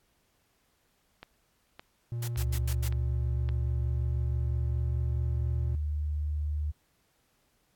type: click train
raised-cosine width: 0.3 ms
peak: -27 dBFS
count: 5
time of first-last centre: 1.23-3.49 s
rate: 1.77 Hz
type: tone with vibrato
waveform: triangle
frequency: 117.9 Hz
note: A#2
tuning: 20 cents sharp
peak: -29 dBFS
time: 2.12-5.75 s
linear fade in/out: 0 ms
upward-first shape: triangle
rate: 1.1 Hz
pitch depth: 9 cents each way
type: noise bursts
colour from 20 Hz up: white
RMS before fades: -40 dBFS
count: 5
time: 2.22-2.883 s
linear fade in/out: 5 ms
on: 59 ms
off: 92 ms
type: tone with pitch glide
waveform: sine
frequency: 69.3 to 74.7 Hz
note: C#2 to D2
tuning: 0 to +30 cents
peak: -28 dBFS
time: 2.36-6.72 s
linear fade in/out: 20 ms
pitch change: +130 cents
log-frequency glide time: 2.47-5.67 s
effects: pink hiss -71 dBFS RMS until 7.75 s + AAC 64 kbps